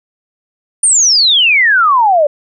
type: exponential sweep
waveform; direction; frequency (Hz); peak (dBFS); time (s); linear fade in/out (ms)
sine; down; 9330 to 566; -6; 0.83-2.27; 5
effects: none